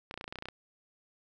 clicks, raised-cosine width 0.3 ms, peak -24 dBFS, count 12, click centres 0.111 / 0.141 / 0.176 / 0.211 / 0.242 / 0.279 / 0.325 / 0.357 / 0.387 / 0.424 / 0.456 / 0.486 s, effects none

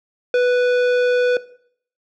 sine tone with tanh clipping, 493.9 Hz, B4, in tune, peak -15 dBFS, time 0.34-1.37 s, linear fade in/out 2 ms, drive 14 dB, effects noise-tail reverb RT60 0.6 s tail -18 dB re dry

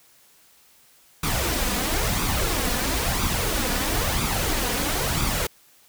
pink noise with flanger, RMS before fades -24 dBFS, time 1.23-5.47 s, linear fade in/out 5 ms, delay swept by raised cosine 0.83 to 4.13 ms, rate 1 Hz, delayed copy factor +0.55, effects white hiss -56 dBFS RMS until 5.88 s

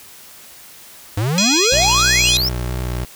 square exponential sweep, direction up, 96.6 to 5588 Hz, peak -17 dBFS, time 1.17-2.49 s, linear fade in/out 5 ms
harmonic tone, 832 Hz, G#5, 3 cents sharp, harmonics 3 / 4 / 5 / 6 / 7 / 8 / 9, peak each -21 / -22 / -20 / -23 / -21 / -26 / -24 dBFS, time 1.38-2.37 s, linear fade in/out 0 ms
25% pulse tone with vibrato, 61.74 Hz, B1, in tune, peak -17 dBFS, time 1.72-3.05 s, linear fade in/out 5 ms, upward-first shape square, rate 3.1 Hz, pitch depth 21 cents each way
effects white hiss -41 dBFS RMS until 3.15 s

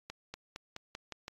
accelerating click train, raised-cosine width 0.2 ms, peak -24 dBFS, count 7, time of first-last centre 0.1-1.281 s, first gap 240 ms, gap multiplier 0.92, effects AAC 32 kbps

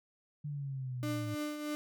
sine exponential sweep, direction down, 149.3 to 110 Hz, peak -36 dBFS, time 0.44-1.35 s, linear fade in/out 10 ms
35% pulse tone with tremolo, 298.7 Hz, D4, 29 cents sharp, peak -32 dBFS, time 1.03-1.75 s, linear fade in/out 0 ms, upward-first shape triangle, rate 3.2 Hz, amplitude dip 55%
effects none

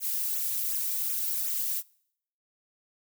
violet noise with flanger, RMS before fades -30 dBFS, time 0-1.83 s, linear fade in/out 50 ms, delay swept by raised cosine 0.21 to 2.71 ms, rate 2.7 Hz, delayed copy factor -0.95, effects noise-tail reverb RT60 0.7 s tail -25 dB re dry

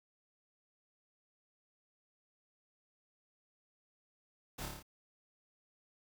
pink noise with echo, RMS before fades -44 dBFS, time 4.58-4.66 s, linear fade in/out 10 ms, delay 28 ms, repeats 6, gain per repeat -2 dB, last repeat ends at 4.828 s, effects none

